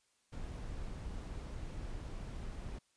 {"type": "noise", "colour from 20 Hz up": "brown", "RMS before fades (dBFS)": -43, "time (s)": [0.32, 2.79], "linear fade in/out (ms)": 10, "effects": ["white hiss -75 dBFS RMS until 2.96 s", "resampled to 22050 Hz"]}